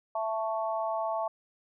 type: chord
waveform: sine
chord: A major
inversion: second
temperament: equal with one note detuned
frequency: 663.5 / 880 / 1108.7 Hz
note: E5 / A5 / C#6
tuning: +11 / 0 / 0 cents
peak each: -31 / -33 / -36 dBFS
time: 0.15-1.28 s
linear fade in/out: 5 ms
effects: none